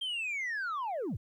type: linear sweep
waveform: sine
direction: down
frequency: 3198 to 66.7 Hz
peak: -30 dBFS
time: 0.01-1.17 s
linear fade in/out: 10 ms
effects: tanh soft clip ceiling -31 dBFS + 12-bit